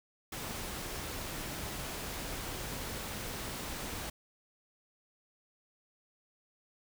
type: noise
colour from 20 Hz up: pink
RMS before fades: -40 dBFS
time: 0.32-4.1 s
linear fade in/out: 5 ms
effects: none